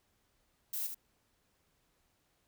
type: noise with echo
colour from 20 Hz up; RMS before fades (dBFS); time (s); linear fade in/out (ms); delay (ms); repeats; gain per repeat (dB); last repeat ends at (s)
violet; -37; 0.73-0.87; 5; 76; 1; -6; 0.946
effects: pink hiss -75 dBFS RMS until 2.47 s